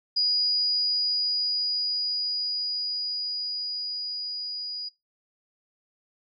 sine tone with level ramp, 4903 Hz, D#8, 26 cents flat, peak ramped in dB -21 to -32 dBFS, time 0.16-4.89 s, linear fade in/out 10 ms, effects noise-tail reverb RT60 0.2 s tail -18 dB re dry

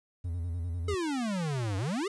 triangle tone with vibrato, 85.7 Hz, F2, 32 cents flat, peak -29 dBFS, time 0.24-0.95 s, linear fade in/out 10 ms, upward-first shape square, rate 10 Hz, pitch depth 62 cents each way
square exponential two-way sweep, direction down then up, 430 to 92.5 to 430 Hz, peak -30 dBFS, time 0.88-2.08 s, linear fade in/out 5 ms, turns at 1.77 s
effects resampled to 22050 Hz + 11-bit

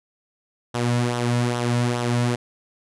sawtooth tone with flanger, 120.9 Hz, B2, 36 cents flat, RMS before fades -22 dBFS, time 0.74-2.36 s, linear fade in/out 10 ms, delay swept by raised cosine 0.42 to 2.62 ms, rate 2.4 Hz, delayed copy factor -0.55, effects resampled to 24000 Hz

